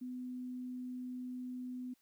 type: tone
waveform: sine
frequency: 251.2 Hz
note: B3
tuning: 30 cents sharp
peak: -40 dBFS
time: 0.01-1.94 s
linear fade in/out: 10 ms
effects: white hiss -75 dBFS RMS until 2.01 s